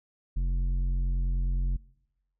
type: tone with tanh clipping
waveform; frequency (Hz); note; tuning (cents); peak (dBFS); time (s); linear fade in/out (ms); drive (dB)
sine; 44.68; F1; +40; -26; 0.36-1.77; 10; 9
effects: noise-tail reverb RT60 1.0 s tail -25 dB re dry